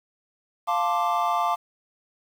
triangle chord, D minor seventh, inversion first, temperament equal, 698.5 / 880 / 1046.5 / 1174.7 Hz, F5 / A5 / C6 / D6, 0 / 0 / 0 / 0 cents, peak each -24 / -25 / -28 / -24 dBFS, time 0.67-1.56 s, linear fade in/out 20 ms, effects 8-bit

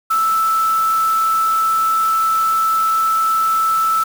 sine tone in noise, 1318.5 Hz, E6, in tune, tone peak -13 dBFS, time 0.1-4.04 s, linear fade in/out 10 ms, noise white, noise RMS -31 dBFS, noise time 0.1-4.04 s, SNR +15 dB, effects none

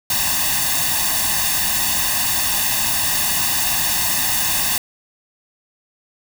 white noise with comb filter, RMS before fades -19 dBFS, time 0.1-4.78 s, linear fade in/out 2 ms, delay 1.1 ms, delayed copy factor +1, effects none

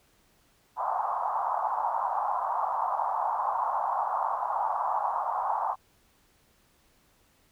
pink band-pass noise, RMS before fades -29 dBFS, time 0.76-5.76 s, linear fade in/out 50 ms, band 740 to 1100 Hz, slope 48 dB/octave, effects pink hiss -65 dBFS RMS until 7.51 s

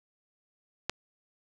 click, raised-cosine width 0.2 ms, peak -11 dBFS, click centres 0.896 s, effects none

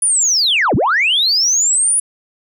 sine linear two-way sweep, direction down then up, 9956 to 78.7 to 9956 Hz, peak -10 dBFS, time 0.02-2 s, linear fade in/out 5 ms, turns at 0.75 s, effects tanh soft clip ceiling -7 dBFS

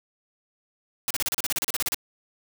white noise bursts, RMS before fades -26 dBFS, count 15, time 1.08-1.945 s, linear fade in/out 0 ms, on 25 ms, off 35 ms, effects none

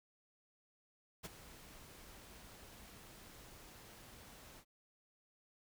pink noise with ADSR envelope, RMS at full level -44 dBFS, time 1.23-4.65 s, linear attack 22 ms, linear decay 24 ms, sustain -13 dB, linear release 68 ms, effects none

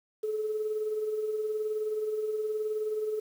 sine tone with tremolo, 430 Hz, A4, 40 cents flat, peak -26 dBFS, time 0.23-3.2 s, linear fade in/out 10 ms, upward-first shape sine, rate 19 Hz, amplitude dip 45%, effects tanh soft clip ceiling -22 dBFS + 9-bit

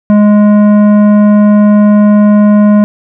sine tone with tanh clipping, 208.1 Hz, G#3, 4 cents sharp, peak -4 dBFS, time 0.1-2.84 s, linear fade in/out 0 ms, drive 12 dB, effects none

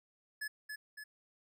square tone with echo, 1713 Hz, A6, 47 cents flat, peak -38 dBFS, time 0.41-0.48 s, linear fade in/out 10 ms, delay 280 ms, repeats 2, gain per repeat -4 dB, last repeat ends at 1.04 s, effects none

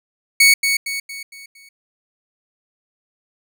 sawtooth tone with echo, 2224 Hz, C#7, 5 cents sharp, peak -5 dBFS, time 0.4-0.54 s, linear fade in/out 5 ms, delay 230 ms, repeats 5, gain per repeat -7 dB, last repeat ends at 1.69 s, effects none

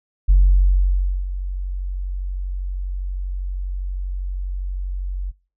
sine tone with ADSR envelope, 46.25 Hz, F#1, in tune, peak -7 dBFS, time 0.28-5.32 s, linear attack 19 ms, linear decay 960 ms, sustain -15 dB, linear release 27 ms, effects noise-tail reverb RT60 0.4 s tail -26 dB re dry + tanh soft clip ceiling -5 dBFS

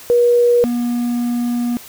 sine / triangle tone pair in turn, 480.8 / 240.4 Hz, B4 / B3, -46 / -46 cents, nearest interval octave, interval 1200 cents, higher first, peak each -9 / -14 dBFS, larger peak first, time 0.1-0.64 / 0.64-1.77 s, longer second, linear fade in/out 0 ms, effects white hiss -38 dBFS RMS until 1.88 s

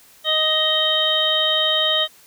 harmonic tone, 624 Hz, D#5, 5 cents sharp, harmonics 1 / 2 / 3 / 5 / 6, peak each -24 / -28 / -27 / -19 / -21 dBFS, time 0.24-2.08 s, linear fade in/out 50 ms, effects white hiss -50 dBFS RMS until 2.26 s

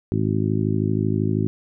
harmonic tone, 52.8 Hz, G#1, 29 cents sharp, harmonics 2 / 3 / 4 / 5 / 6 / 7, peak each -23 / -25 / -26 / -27 / -28 / -28 dBFS, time 0.12-1.47 s, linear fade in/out 0 ms, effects none

